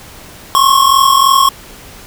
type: tone pair together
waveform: square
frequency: 1065.6 / 1108.7 Hz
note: C6 / C#6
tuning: +31 / 0 cents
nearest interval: minor second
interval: 69 cents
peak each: -10 dBFS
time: 0.55-1.49 s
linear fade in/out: 0 ms
effects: pink hiss -35 dBFS RMS until 2.06 s